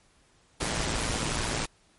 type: noise with amplitude modulation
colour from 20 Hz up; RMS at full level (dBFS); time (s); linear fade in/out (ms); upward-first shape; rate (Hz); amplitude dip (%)
pink; -27; 0.6-1.66; 10; sine; 113; 55
effects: pink hiss -63 dBFS RMS until 1.98 s + MP3 48 kbps